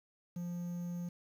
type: tone with quantisation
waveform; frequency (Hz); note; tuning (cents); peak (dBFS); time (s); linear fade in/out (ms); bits
triangle; 174.61; F3; 0; -35; 0.36-1.09; 5; 10
effects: none